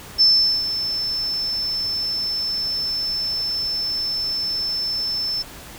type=tone with ADSR envelope; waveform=sine; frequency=5290 Hz; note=E8; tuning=5 cents sharp; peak=-10 dBFS; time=0.18-5.43 s; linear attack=31 ms; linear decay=410 ms; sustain=-11 dB; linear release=17 ms; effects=pink hiss -39 dBFS RMS until 5.78 s